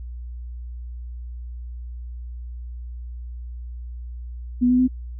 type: tone with pitch steps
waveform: sine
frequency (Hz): 246.3 / 250.6 / 255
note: B3 / B3 / C4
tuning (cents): -5 / +25 / -44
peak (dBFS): -14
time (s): 4.61-4.88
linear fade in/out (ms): 20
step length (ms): 90
effects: added 60 Hz sine -31 dBFS peak until 5.19 s